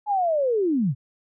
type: linear sweep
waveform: sine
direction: down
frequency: 855 to 111.5 Hz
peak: -19 dBFS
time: 0.06-0.95 s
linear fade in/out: 50 ms
effects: none